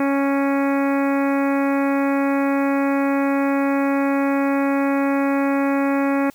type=harmonic tone; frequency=277.2 Hz; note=C#4; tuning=in tune; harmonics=1 / 2 / 3 / 4 / 5 / 6 / 7 / 8 / 9; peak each=-18 / -24 / -28 / -30 / -32 / -34 / -35 / -36 / -37 dBFS; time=0-6.3 s; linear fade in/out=2 ms; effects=white hiss -52 dBFS RMS until 6.34 s